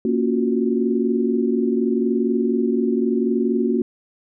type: chord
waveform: sine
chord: Gb major seventh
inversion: first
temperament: equal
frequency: 233.1 / 277.2 / 349.2 / 370 Hz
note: Bb3 / Db4 / F4 / Gb4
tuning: 0 / 0 / 0 / 0 cents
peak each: -20 / -24 / -26 / -22 dBFS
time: 0.05-3.82 s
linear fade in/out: 2 ms
effects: none